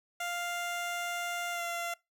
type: tone with pitch glide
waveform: 15% pulse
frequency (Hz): 698.5 to 688.1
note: F5 to F5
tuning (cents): 0 to -26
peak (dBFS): -27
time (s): 0.2-1.94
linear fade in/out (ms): 5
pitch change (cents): -26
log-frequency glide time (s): 1.52-1.62
effects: noise-tail reverb RT60 0.2 s tail -22 dB re dry